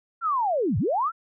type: linear two-way sweep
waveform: sine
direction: down then up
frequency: 1401 to 82.41 to 1401 Hz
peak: -21 dBFS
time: 0.21-1.12 s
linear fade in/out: 50 ms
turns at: 0.78 s
effects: none